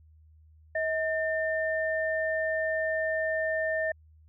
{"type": "tone pair together", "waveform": "sine", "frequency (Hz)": [636.4, 1800], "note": ["D#5", "A6"], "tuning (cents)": [39, 39], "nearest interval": "octave + tritone", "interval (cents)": 1800, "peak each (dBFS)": [-28, -30], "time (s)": [0.75, 3.92], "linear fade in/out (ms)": 5, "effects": ["added 78 Hz sine -54 dBFS peak until 4.28 s"]}